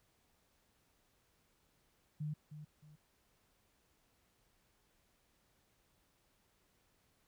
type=tone with echo; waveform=sine; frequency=151 Hz; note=D3; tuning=48 cents sharp; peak=-37 dBFS; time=2.2-2.34 s; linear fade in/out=10 ms; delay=310 ms; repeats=2; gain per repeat=-10 dB; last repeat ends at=2.96 s; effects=pink hiss -75 dBFS RMS until 7.27 s